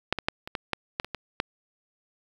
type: clicks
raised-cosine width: 0.3 ms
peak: -6 / -13 / -7 / -21 / -13 / -9 / -10 / -21 / -16 / -8 dBFS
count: 10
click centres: 0.126 / 0.187 / 0.285 / 0.475 / 0.552 / 0.733 / 0.999 / 1.046 / 1.147 / 1.401 s
effects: 7-bit